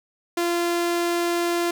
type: tone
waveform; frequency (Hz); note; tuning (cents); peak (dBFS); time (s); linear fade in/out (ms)
sawtooth; 344.6; F4; -23; -17; 0.37-1.71; 5
effects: none